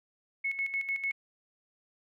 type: tone with tremolo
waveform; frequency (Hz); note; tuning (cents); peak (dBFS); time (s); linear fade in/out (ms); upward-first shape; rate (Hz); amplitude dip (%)
sine; 2194; C#7; -18; -28; 0.44-1.12; 10; square; 6.7; 65
effects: none